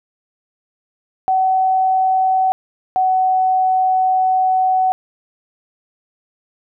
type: tone pair in turn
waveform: sine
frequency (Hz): 755 / 749.4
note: F#5 / F#5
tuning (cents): +35 / +22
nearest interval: unison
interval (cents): 13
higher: first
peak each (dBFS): -12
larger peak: neither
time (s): 1.28-2.52 / 2.96-4.92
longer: second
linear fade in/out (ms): 0
effects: none